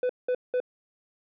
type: tone bursts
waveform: triangle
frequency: 500 Hz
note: B4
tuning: 21 cents sharp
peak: -21 dBFS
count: 3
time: 0.03-0.602 s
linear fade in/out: 2 ms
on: 64 ms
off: 190 ms
effects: resampled to 8000 Hz